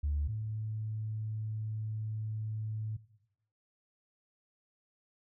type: tone pair in turn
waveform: sine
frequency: 73.3 / 108.75 Hz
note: D2 / A2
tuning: -3 / -20 cents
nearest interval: perfect fifth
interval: 683 cents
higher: second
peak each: -28 / -33 dBFS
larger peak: first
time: 0.03-0.28 / 0.28-2.97 s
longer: second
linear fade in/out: 10 ms
effects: noise-tail reverb RT60 0.9 s tail -18 dB re dry + tanh soft clip ceiling -25 dBFS